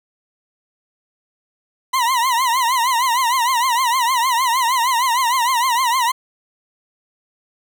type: tone with vibrato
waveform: 40% pulse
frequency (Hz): 987.8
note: B5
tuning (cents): 0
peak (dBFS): -14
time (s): 1.93-6.12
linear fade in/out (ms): 10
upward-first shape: triangle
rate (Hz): 6.5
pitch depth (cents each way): 160
effects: none